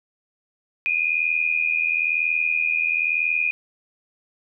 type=tone pair together; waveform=sine; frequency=2417 / 2498 Hz; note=D7 / D#7; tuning=+49 / +6 cents; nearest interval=minor second; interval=57 cents; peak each=-22 dBFS; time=0.86-3.51 s; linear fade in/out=0 ms; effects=none